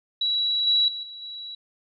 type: tone with level steps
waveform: sine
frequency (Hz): 3908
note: B7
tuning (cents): -19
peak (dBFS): -21 / -17 / -30 / -37 / -34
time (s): 0.21-1.55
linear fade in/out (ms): 5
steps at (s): 0.67 / 0.88 / 1.03 / 1.22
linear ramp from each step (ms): 2
effects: none